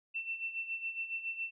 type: tone with tremolo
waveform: sine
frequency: 2687 Hz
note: E7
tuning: 33 cents sharp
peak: -33 dBFS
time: 0.14-1.51 s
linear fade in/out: 20 ms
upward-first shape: sine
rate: 7.2 Hz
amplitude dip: 70%
effects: none